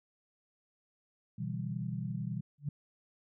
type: chord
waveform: sine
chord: E minor seventh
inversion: second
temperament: equal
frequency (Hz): 123.47 / 146.83 / 164.81 / 196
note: B2 / D3 / E3 / G3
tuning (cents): 0 / 0 / 0 / 0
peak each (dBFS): -38 / -44 / -39 / -40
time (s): 1.38-2.41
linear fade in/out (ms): 10
type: tone with exponential growth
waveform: sine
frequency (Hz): 144.5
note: D3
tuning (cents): -28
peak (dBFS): -28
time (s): 2.58-2.69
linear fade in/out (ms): 5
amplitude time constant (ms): 22
effects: none